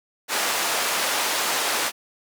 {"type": "band-pass noise", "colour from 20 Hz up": "pink", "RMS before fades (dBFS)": -24, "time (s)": [0.28, 1.92], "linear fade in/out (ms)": 50, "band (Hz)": [610, 13000], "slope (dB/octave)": 12, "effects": []}